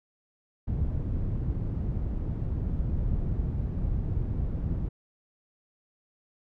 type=low-pass noise; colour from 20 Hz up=white; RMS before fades=-29 dBFS; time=0.67-4.89 s; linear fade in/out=10 ms; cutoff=100 Hz; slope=12 dB/octave; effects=none